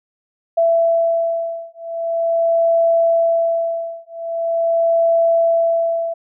sine beating tone pair, 667 / 667.43 Hz, E5 / E5, +20 / +21 cents, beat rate 0.43 Hz, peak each -17 dBFS, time 0.57-6.14 s, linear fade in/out 10 ms, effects none

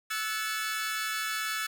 sawtooth chord, F# minor seventh, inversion third, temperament equal with one note detuned, 1318.5 / 1480 / 1727.8 / 2217 Hz, E6 / F#6 / A6 / C#7, 0 / 0 / -32 / 0 cents, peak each -31 / -35 / -31 / -35 dBFS, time 0.1-1.67 s, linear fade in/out 10 ms, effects none

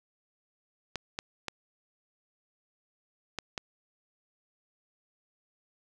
clicks, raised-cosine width 0.2 ms, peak -16 dBFS, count 5, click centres 0.957 / 1.189 / 1.483 / 3.387 / 3.578 s, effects none

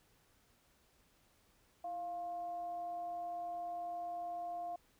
sine tone with frequency modulation, 699 Hz, F5, 1 cent sharp, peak -39 dBFS, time 1.84-4.76 s, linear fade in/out 5 ms, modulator 369 Hz, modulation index 0.24, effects pink hiss -71 dBFS RMS until 4.99 s

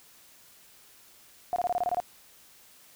sine tone bursts, 714 Hz, F5, 38 cents sharp, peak -24 dBFS, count 9, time 1.53-2.001 s, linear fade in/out 0 ms, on 31 ms, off 24 ms, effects white hiss -56 dBFS RMS until 2.95 s

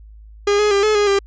45% pulse tone with pitch steps, 407.4 / 419.6 / 399 / 428.5 / 412.4 / 396.9 Hz, G#4 / G#4 / G4 / A4 / G#4 / G4, -33 / +18 / +31 / -46 / -12 / +22 cents, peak -13 dBFS, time 0.47-1.19 s, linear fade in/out 5 ms, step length 120 ms, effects added 53 Hz sine -38 dBFS peak until 1.26 s + resampled to 16000 Hz

